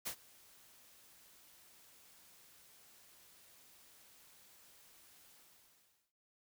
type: noise with ADSR envelope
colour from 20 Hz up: white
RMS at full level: -39 dBFS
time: 0.05-6.13 s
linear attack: 19 ms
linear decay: 83 ms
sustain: -24 dB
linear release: 800 ms
effects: none